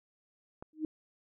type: click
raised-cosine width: 1 ms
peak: -30 dBFS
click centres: 0.625 s
type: tone with exponential growth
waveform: sine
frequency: 311.1 Hz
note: D#4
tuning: in tune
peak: -27 dBFS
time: 0.73-0.85 s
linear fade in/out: 2 ms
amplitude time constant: 26 ms
effects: none